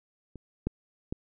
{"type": "clicks", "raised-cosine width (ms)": 3, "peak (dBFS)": [-30, -15, -19], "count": 3, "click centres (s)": [0.357, 0.67, 1.125], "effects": []}